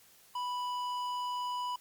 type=tone with tanh clipping; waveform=triangle; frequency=987.8 Hz; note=B5; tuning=in tune; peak=-35 dBFS; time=0.35-1.76 s; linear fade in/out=5 ms; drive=16 dB; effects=white hiss -61 dBFS RMS until 1.8 s + Opus 48 kbps